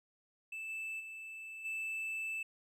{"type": "tone with level steps", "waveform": "triangle", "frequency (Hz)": 2637, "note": "E7", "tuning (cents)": 0, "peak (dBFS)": [-39, -37, -43, -35], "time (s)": [0.52, 2.43], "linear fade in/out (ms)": 5, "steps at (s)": [0.68, 0.99, 1.64], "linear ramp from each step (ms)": 20, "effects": []}